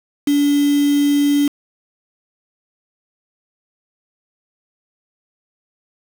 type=tone with quantisation; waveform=sine; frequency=287.3 Hz; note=D4; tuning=38 cents flat; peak=-12 dBFS; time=0.27-1.48 s; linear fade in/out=5 ms; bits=4; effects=none